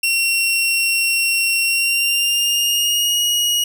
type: tone with pitch glide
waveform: sawtooth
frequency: 2733 to 2892 Hz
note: F7 to F#7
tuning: -38 to -40 cents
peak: -12 dBFS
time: 0.03-3.64 s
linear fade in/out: 5 ms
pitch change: +98 cents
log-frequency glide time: 1.64-3.23 s
effects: none